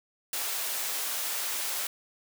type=high-pass noise; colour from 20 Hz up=white; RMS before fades=-32 dBFS; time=0.33-1.87 s; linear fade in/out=2 ms; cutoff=500 Hz; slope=12 dB/octave; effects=none